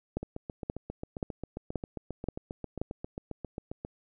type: two click trains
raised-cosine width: 2 ms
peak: -23 / -17 dBFS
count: 28 / 6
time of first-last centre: 0.23-3.849 / 0.17-2.816 s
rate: 7.46 / 1.89 Hz
effects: none